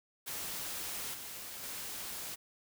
white noise with level steps, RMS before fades -40 / -45 / -42 dBFS, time 0.26-2.36 s, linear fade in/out 20 ms, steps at 1.13 / 1.62 s, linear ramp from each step 20 ms, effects none

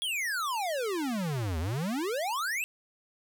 square exponential two-way sweep, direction down then up, 3400 to 75.8 to 2746 Hz, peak -30 dBFS, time 0.02-2.64 s, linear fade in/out 0 ms, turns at 1.59 s, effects none

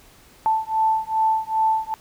sine beating tone pair, 880 / 882.5 Hz, A5 / A5, 0 / +5 cents, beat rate 2.5 Hz, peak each -21 / -21 dBFS, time 0.46-1.94 s, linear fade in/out 0 ms, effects pink hiss -51 dBFS RMS until 2 s

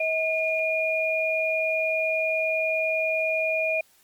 sine tone pair together, 640 / 2430 Hz, D#5 / D#7, +49 / -42 cents, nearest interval octave + major seventh, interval 2309 cents, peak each -25 dBFS, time 0-3.81 s, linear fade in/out 5 ms, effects white hiss -60 dBFS RMS until 4.03 s + Opus 24 kbps

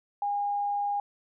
sine tone, 814 Hz, G#5, 35 cents flat, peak -26 dBFS, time 0.22-1 s, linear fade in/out 2 ms, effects none

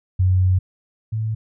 sine tone pair in turn, 92.5 / 110 Hz, F#2 / A2, 0 / 0 cents, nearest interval minor third, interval 300 cents, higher second, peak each -13 / -20 dBFS, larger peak first, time 0.19-0.59 / 1.12-1.35 s, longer first, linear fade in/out 10 ms, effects none

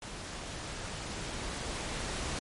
pink noise with level ramp, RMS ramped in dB -42 to -35 dBFS, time 0.02-2.39 s, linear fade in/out 2 ms, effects low-pass 9000 Hz 12 dB/octave + MP3 48 kbps

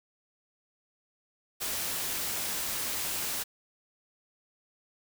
white noise, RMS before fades -33 dBFS, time 1.6-3.44 s, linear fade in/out 20 ms, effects none

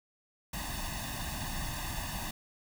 pink noise with comb filter, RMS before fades -37 dBFS, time 0.53-2.31 s, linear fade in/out 5 ms, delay 1.1 ms, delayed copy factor +0.95, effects none

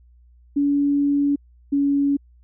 sine tone pair in turn, 284.8 / 281.9 Hz, C#4 / C#4, +47 / +29 cents, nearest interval unison, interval 18 cents, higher first, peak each -16 dBFS, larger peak neither, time 0.56-1.36 / 1.72-2.17 s, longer first, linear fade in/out 10 ms, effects added 60 Hz sine -49 dBFS peak until 2.43 s

